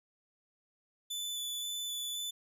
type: tone with vibrato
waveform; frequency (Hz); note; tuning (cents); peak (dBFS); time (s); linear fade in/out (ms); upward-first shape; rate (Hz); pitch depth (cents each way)
sawtooth; 3487; A7; -16; -33; 1.1-2.31; 10; square; 1.9; 8
effects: none